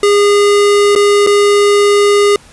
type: tone with dropouts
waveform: square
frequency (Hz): 408.3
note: G#4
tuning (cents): -29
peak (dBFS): -7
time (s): 0.03-2.36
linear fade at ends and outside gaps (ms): 2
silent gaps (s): 0.952-0.96 / 1.265-1.271
effects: pink hiss -41 dBFS RMS until 2.52 s + resampled to 24000 Hz